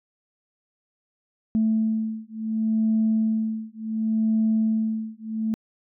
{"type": "beating tone pair", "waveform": "sine", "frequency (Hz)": [220, 220.69], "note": ["A3", "A3"], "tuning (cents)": [0, 5], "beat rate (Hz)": 0.69, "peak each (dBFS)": -23, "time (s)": [1.55, 5.54], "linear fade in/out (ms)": 0, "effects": ["tanh soft clip ceiling -13 dBFS"]}